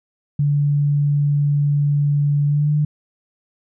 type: tone with pitch glide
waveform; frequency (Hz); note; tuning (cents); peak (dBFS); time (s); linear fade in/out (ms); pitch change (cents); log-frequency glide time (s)
sine; 144.7 to 149.28; D3 to D3; -25 to +29; -14; 0.39-2.85; 5; +54; 2.46-2.72
effects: none